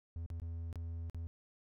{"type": "tone with dropouts", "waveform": "triangle", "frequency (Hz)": 83.3, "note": "E2", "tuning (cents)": 19, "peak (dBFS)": -37, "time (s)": [0.16, 1.27], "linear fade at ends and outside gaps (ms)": 0, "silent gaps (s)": [[0.262, 0.302], [0.399, 0.418], [0.728, 0.757], [1.098, 1.146]], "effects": []}